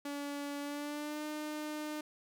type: tone with pitch glide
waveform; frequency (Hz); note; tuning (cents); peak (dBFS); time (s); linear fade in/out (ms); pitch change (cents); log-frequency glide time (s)
sawtooth; 286 to 303; D4 to D#4; -46 to -46; -34; 0.05-2.01; 5; +100; 0.6-1.25
effects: none